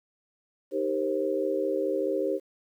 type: chord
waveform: sine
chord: C minor seventh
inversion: first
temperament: equal with one note detuned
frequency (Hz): 311.1 / 392 / 466.2 / 530.9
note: Eb4 / G4 / Bb4 / C5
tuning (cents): 0 / 0 / 0 / +25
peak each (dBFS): -32 / -29 / -34 / -29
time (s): 0.71-2.4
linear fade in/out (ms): 50
effects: 10-bit